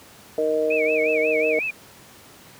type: harmonic tone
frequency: 155.56 Hz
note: D#3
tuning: in tune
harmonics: 2 / 3 / 4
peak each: -30 / -21 / -23 dBFS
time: 0.38-1.59 s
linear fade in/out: 2 ms
type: tone with vibrato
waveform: sine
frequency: 2400 Hz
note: D7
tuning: 37 cents sharp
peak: -23 dBFS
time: 0.7-1.71 s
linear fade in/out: 10 ms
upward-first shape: sine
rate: 5.5 Hz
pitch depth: 160 cents each way
effects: pink hiss -47 dBFS RMS until 2.59 s + high-pass 100 Hz 12 dB/octave